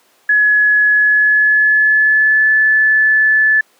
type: tone with pitch glide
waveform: sine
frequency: 1694 to 1736.6 Hz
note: G#6 to A6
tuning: +34 to -23 cents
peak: -8 dBFS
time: 0.29-3.61 s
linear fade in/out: 5 ms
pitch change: +43 cents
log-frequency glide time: 0.91-2.51 s
effects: pink hiss -53 dBFS RMS until 3.79 s + high-pass 400 Hz 12 dB/octave